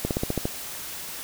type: slowing click train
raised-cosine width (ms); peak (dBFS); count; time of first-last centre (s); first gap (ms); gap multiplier
2; -11; 7; 0.05-0.455; 58; 1.06
effects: white hiss -36 dBFS RMS until 1.23 s